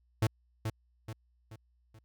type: tone with echo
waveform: 45% pulse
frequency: 110 Hz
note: A2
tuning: in tune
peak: -24 dBFS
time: 0.22-0.27 s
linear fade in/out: 5 ms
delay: 430 ms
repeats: 4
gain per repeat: -7 dB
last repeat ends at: 1.99 s
effects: added 60 Hz sine -67 dBFS peak until 2.04 s